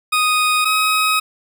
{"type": "tone pair in turn", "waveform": "20% pulse", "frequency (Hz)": [1244.5, 1266.3], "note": ["D#6", "D#6"], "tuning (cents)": [0, 30], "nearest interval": "unison", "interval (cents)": 30, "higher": "second", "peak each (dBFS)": -9, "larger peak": "neither", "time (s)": [[0.12, 0.65], [0.65, 1.2]], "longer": "second", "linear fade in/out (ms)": 10, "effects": []}